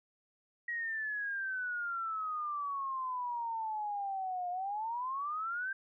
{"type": "exponential two-way sweep", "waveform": "sine", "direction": "down then up", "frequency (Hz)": [1910, 707, 1591], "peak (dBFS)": -34, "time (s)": [0.68, 5.73], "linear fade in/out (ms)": 5, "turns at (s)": 4.5, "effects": []}